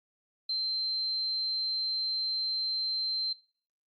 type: tone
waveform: sine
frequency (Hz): 4120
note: C8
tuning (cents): -28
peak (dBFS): -29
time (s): 0.49-3.33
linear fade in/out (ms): 5
effects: noise-tail reverb RT60 0.4 s tail -17 dB re dry + Opus 48 kbps